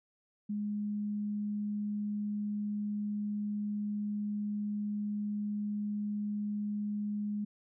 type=tone; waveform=sine; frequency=207.7 Hz; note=G#3; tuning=in tune; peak=-32 dBFS; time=0.49-7.45 s; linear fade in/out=10 ms; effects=none